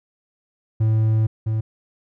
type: tone pair in turn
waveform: triangle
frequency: 110 / 110 Hz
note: A2 / A2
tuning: 0 / 0 cents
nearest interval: unison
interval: 0 cents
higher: neither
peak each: -13 / -17 dBFS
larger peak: first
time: 0.8-1.27 / 1.46-1.61 s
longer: first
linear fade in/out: 10 ms
effects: none